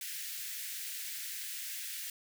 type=high-pass noise; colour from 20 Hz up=white; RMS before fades=-41 dBFS; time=0.01-2.1 s; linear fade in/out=2 ms; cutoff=1600 Hz; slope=48 dB/octave; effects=none